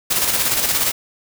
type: noise with tremolo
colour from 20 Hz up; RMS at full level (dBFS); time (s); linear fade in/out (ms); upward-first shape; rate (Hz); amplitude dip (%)
white; -17; 0.1-0.92; 10; square; 17; 40
effects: none